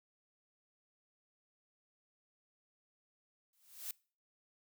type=noise with exponential growth; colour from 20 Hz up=blue; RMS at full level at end=-39 dBFS; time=3.53-3.91 s; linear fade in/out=2 ms; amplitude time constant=81 ms; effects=noise-tail reverb RT60 0.4 s tail -24 dB re dry

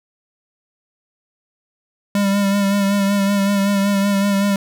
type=tone with vibrato; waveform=square; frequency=199.5 Hz; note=G3; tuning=31 cents sharp; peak=-15 dBFS; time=2.15-4.56 s; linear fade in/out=2 ms; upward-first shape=sine; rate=5.3 Hz; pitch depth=31 cents each way; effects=none

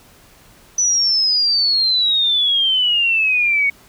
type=exponential sweep; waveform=sine; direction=down; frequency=6000 to 2212 Hz; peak=-13 dBFS; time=0.78-3.7 s; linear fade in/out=5 ms; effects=pink hiss -48 dBFS RMS until 3.88 s

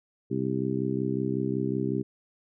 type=harmonic tone; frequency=65.41 Hz; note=C2; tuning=in tune; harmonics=2 / 3 / 4 / 5 / 6; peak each=-32 / -32 / -32 / -32 / -32 dBFS; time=0.3-2.03 s; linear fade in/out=20 ms; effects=none

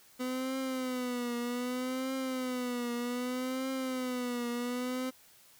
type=tone with vibrato; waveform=30% pulse; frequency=251.5 Hz; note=B3; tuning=32 cents sharp; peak=-30 dBFS; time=0.19-5.11 s; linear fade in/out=20 ms; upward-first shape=triangle; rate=0.64 Hz; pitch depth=94 cents each way; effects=white hiss -60 dBFS RMS until 5.59 s

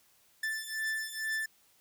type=beating tone pair; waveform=45% pulse; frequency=1760 / 1762.2 Hz; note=A6 / A6; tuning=0 / +2 cents; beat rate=2.2 Hz; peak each=-36 / -36 dBFS; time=0.43-1.46 s; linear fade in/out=5 ms; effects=white hiss -66 dBFS RMS until 1.8 s

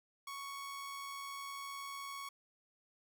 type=tone with amplitude modulation; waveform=sawtooth; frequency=1111 Hz; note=C#6; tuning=4 cents sharp; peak=-38 dBFS; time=0.27-2.29 s; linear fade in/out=5 ms; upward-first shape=sine; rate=79.9 Hz; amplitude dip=30%; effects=none

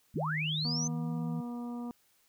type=tone with pitch glide; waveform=sine; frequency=155 to 163.55 Hz; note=D#3 to E3; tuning=-6 to -13 cents; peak=-33 dBFS; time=0.14-1.41 s; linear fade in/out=10 ms; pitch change=+93 cents; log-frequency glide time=0.73-1.15 s
type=linear sweep; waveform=sine; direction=up; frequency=58.27 to 6330 Hz; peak=-32 dBFS; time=0.14-0.88 s; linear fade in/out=10 ms
type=harmonic tone; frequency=240 Hz; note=B3; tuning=49 cents flat; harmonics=1 / 2 / 3 / 4 / 5; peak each=-36 / -49 / -50 / -51 / -54 dBFS; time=0.65-1.91 s; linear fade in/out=0 ms
effects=white hiss -69 dBFS RMS until 2.28 s

